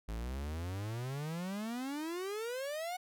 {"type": "exponential sweep", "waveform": "45% pulse", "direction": "up", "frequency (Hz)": [51.91, 744], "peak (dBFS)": -37, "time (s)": [0.08, 2.97], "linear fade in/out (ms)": 10, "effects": []}